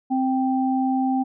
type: tone pair together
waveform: sine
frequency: 261.6 / 783.9 Hz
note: C4 / G5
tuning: 0 / 0 cents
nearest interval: octave + perfect fifth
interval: 1900 cents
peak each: -20 / -24 dBFS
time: 0.1-1.24 s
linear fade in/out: 20 ms
effects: none